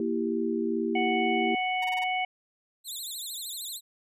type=chord; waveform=sine; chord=E diminished; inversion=second; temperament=equal; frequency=233.1 / 329.6 / 392 Hz; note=Bb3 / E4 / G4; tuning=0 / 0 / 0 cents; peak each=-30 dBFS; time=0-1.55 s; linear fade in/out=2 ms
type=harmonic tone; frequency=740 Hz; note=F#5; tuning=in tune; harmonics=1 / 3 / 4; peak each=-28 / -30 / -37 dBFS; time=0.95-2.25 s; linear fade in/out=5 ms
type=tone bursts; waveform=sawtooth; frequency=932.3 Hz; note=A#5; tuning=in tune; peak=-33 dBFS; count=5; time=1.82-2.041 s; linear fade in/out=5 ms; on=25 ms; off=24 ms
type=tone with vibrato; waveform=15% pulse; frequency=3834 Hz; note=A#7; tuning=48 cents sharp; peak=-28 dBFS; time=2.84-3.81 s; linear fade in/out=50 ms; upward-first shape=triangle; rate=13 Hz; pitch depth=220 cents each way
effects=resampled to 32000 Hz